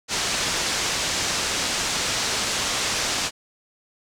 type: low-pass noise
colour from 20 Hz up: white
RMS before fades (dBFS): -25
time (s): 0.08-3.31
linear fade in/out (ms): 50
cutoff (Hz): 7200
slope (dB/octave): 24
effects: none